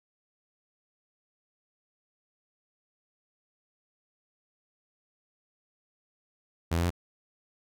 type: tone with pitch steps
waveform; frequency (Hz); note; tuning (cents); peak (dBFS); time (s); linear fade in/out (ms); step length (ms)
sawtooth; 83.3 / 85.44 / 87.64; E2 / F2 / F2; +19 / -37 / +7; -21; 6.71-6.905; 10; 65
effects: none